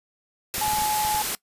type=noise; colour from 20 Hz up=white; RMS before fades=-27 dBFS; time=0.54-1.35 s; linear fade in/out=0 ms
type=clicks; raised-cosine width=5 ms; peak=-26 dBFS; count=7; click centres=0.582 / 0.681 / 0.735 / 0.786 / 0.821 / 1.05 / 1.147 s
type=tone; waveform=sine; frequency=850 Hz; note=G#5; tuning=40 cents sharp; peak=-23 dBFS; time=0.61-1.22 s; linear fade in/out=5 ms
effects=noise-tail reverb RT60 0.1 s tail -21 dB re dry + resampled to 32000 Hz